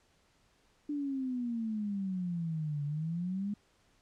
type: exponential two-way sweep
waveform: sine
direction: down then up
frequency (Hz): 297.1 to 143.1 to 209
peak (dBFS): -32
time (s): 0.89-3.54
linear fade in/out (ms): 5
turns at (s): 2.84
effects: pink hiss -69 dBFS RMS until 4.01 s + low-pass 8000 Hz 12 dB/octave